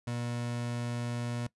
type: tone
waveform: 30% pulse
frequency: 120 Hz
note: B2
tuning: 49 cents flat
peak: -30 dBFS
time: 0.07-1.47 s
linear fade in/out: 5 ms
effects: noise-tail reverb RT60 0.1 s tail -20 dB re dry + resampled to 24000 Hz